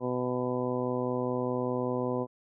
harmonic tone, 125.1 Hz, B2, 23 cents sharp, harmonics 1 / 2 / 3 / 4 / 5 / 6 / 7 / 8, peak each -37 / -33 / -34 / -33 / -39 / -44 / -43 / -39 dBFS, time 0-2.27 s, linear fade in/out 50 ms, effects none

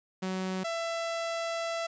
sawtooth tone pair in turn, 187.3 / 667.5 Hz, F#3 / E5, +21 / +22 cents, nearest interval octave + minor seventh, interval 2201 cents, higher second, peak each -27 dBFS, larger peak neither, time 0.22-0.64 / 0.64-1.87 s, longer second, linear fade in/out 10 ms, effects resampled to 16000 Hz + 10-bit

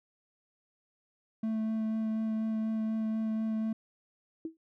triangle tone with vibrato, 220.2 Hz, A3, 2 cents sharp, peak -27 dBFS, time 1.43-3.73 s, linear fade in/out 5 ms, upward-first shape sine, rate 4.1 Hz, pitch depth 10 cents each way
sine tone with exponential decay, 323.4 Hz, E4, 33 cents flat, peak -30 dBFS, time 4.45-4.57 s, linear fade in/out 2 ms, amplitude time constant 24 ms
effects none

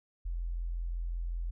sine tone, 42.69 Hz, F1, 39 cents flat, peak -32 dBFS, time 0.25-1.51 s, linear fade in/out 10 ms, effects none

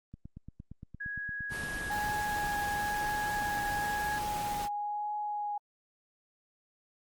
click train, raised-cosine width 5 ms, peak -32 dBFS, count 21, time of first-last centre 0.14-2.444 s, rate 8.68 Hz
sine tone, 1661.2 Hz, G#6, in tune, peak -35 dBFS, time 1-4.19 s, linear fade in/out 10 ms
pink noise, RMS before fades -40 dBFS, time 1.49-4.69 s, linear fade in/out 50 ms
sine tone with vibrato, 830.6 Hz, G#5, in tune, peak -32 dBFS, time 1.9-5.58 s, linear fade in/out 5 ms, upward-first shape triangle, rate 1 Hz, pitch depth 16 cents each way
effects Opus 32 kbps

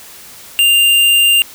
square tone, 2794 Hz, F7, in tune, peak -8 dBFS, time 0.59-1.42 s, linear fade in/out 0 ms, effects white hiss -36 dBFS RMS until 1.54 s

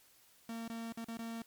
45% pulse tone with dropouts, 228.8 Hz, A#3, 32 cents flat, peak -40 dBFS, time 0.49-1.42 s, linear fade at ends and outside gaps 2 ms, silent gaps 0.679-0.699 / 0.924-0.973 / 1.045-1.084 / 1.172-1.19 s, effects white hiss -65 dBFS RMS until 1.46 s + MP3 96 kbps

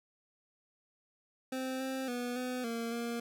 25% pulse tone with pitch steps, 260.4 / 263.8 / 244.3 / 251.7 / 231.2 / 235 Hz, C4 / C4 / B3 / B3 / A#3 / A#3, -8 / +14 / -19 / +33 / -14 / +14 cents, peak -31 dBFS, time 1.52-3.2 s, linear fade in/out 5 ms, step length 280 ms, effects none

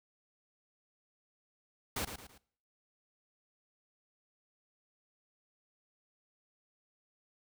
pink noise with echo, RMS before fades -36 dBFS, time 1.96-2.05 s, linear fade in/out 5 ms, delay 110 ms, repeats 3, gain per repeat -8 dB, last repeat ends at 2.38 s, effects noise-tail reverb RT60 0.6 s tail -22 dB re dry

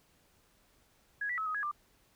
sine tone with pitch steps, 1664 / 1958 / 1292 / 1256 / 1667 / 1188 Hz, G#6 / B6 / E6 / D#6 / G#6 / D6, +3 / -15 / -35 / +16 / +6 / +20 cents, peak -32 dBFS, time 1.21-1.714 s, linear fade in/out 5 ms, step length 84 ms, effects pink hiss -68 dBFS RMS until 2.15 s

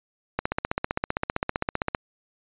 click train, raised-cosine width 0.5 ms, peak -9 dBFS, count 25, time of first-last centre 0.39-1.948 s, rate 15.4 Hz, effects resampled to 8000 Hz

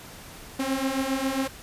sawtooth beating tone pair, 263 / 270.4 Hz, C4 / C#4, +9 / -43 cents, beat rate 7.4 Hz, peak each -25 / -23 dBFS, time 0.59-1.48 s, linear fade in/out 10 ms, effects pink hiss -44 dBFS RMS until 1.62 s + resampled to 32000 Hz

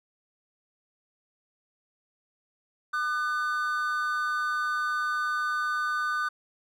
triangle tone pair together, 1208.1 / 1500 Hz, D6 / F#6, +49 / +23 cents, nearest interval major third, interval 374 cents, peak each -27 dBFS, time 2.93-6.29 s, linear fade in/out 10 ms, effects none

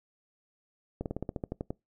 slowing click train, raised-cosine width 2 ms, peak -20 dBFS, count 11, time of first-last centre 1.01-1.705 s, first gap 48 ms, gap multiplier 1.08, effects noise-tail reverb RT60 0.2 s tail -24 dB re dry

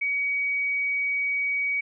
sine tone, 2260 Hz, C#7, 33 cents sharp, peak -23 dBFS, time 0.01-1.81 s, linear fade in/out 10 ms, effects none

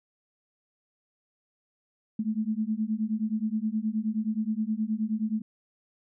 sine beating tone pair, 212.6 / 222.1 Hz, G#3 / A3, +41 / +16 cents, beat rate 9.5 Hz, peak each -29 dBFS, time 2.19-5.42 s, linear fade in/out 5 ms, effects none

